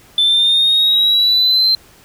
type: linear sweep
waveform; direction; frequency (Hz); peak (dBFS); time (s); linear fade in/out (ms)
sine; up; 3515 to 4128; -8; 0.18-1.75; 2
effects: tanh soft clip ceiling -7 dBFS + pink hiss -46 dBFS RMS until 2.04 s